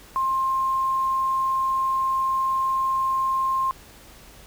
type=tone with quantisation; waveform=sine; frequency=1059 Hz; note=C6; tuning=21 cents sharp; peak=-20 dBFS; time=0.16-3.71 s; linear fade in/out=0 ms; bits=8; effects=added 50 Hz sine -52 dBFS peak until 4.46 s + pink hiss -48 dBFS RMS until 4.46 s